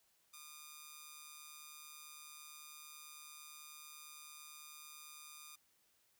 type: tone with amplitude modulation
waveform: 5% pulse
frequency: 1213 Hz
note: D#6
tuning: 44 cents flat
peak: -38 dBFS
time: 0.33-5.56 s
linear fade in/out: 10 ms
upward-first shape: sine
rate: 149 Hz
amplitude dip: 60%
effects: white hiss -75 dBFS RMS until 6.19 s